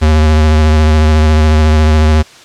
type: tone with vibrato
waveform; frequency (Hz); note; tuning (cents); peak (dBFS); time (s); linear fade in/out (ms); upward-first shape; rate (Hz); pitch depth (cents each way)
square; 77.4; D#2; -9; -6; 0.01-2.23; 20; sine; 14; 27
effects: white hiss -37 dBFS RMS until 2.44 s + low-pass 6000 Hz 12 dB/octave